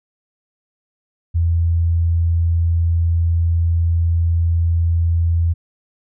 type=tone; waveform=sine; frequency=84 Hz; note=E2; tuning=33 cents sharp; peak=-13 dBFS; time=1.34-5.54 s; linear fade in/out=20 ms; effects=none